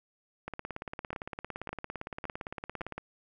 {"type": "two click trains", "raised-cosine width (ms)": 0.5, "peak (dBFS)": [-22, -22], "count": [45, 4], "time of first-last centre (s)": [[0.48, 2.98], [1.13, 2.815]], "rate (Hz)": [17.6, 1.78], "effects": []}